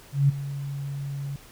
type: tone with ADSR envelope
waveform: sine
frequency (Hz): 140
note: C#3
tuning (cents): +18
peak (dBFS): -14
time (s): 0.12-1.36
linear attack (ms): 170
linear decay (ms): 14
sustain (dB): -15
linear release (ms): 3
effects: pink hiss -50 dBFS RMS until 1.51 s